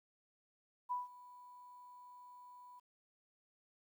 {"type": "tone with ADSR envelope", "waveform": "sine", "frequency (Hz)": 987.8, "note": "B5", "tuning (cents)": 0, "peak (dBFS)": -34, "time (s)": [0.89, 2.8], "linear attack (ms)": 26, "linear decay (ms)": 160, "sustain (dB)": -20, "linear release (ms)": 14, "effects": ["12-bit"]}